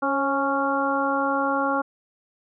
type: harmonic tone with a mistuned harmonic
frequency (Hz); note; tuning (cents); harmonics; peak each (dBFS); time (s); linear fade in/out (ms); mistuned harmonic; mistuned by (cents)
277.2; C#4; 0; 1 / 2 / 3 / 4 / 5; -27 / -27 / -27 / -27 / -27; 0.02-1.82; 10; 2; -31
effects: none